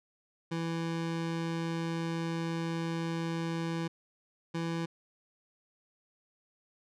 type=tone pair in turn; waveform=25% pulse; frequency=165.8 / 166.39 Hz; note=E3 / E3; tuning=+10 / +16 cents; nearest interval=unison; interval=6 cents; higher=second; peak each=-28 dBFS; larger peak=neither; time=0.51-3.88 / 4.54-4.86 s; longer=first; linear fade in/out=10 ms; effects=low-pass 6000 Hz 12 dB/octave